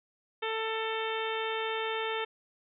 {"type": "harmonic tone with a mistuned harmonic", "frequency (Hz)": 444.1, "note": "A4", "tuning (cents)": 16, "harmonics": [1, 2, 3, 4, 5, 6, 7, 8], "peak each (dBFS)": [-34, -37, -39, -40, -41, -42, -42, -43], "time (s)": [0.42, 2.25], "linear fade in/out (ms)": 10, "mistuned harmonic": 8, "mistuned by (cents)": 21, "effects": []}